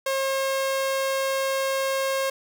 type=tone; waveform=sawtooth; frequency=538 Hz; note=C5; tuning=48 cents sharp; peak=-19 dBFS; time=0.06-2.3 s; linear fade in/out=5 ms; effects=none